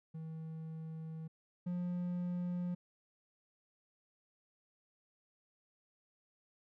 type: tone pair in turn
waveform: triangle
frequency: 160.2 / 177.32 Hz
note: E3 / F3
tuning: -49 / +27 cents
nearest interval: major second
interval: 176 cents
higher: second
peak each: -40 / -33 dBFS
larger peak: second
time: 0.14-1.28 / 1.66-2.75 s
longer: first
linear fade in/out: 10 ms
effects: none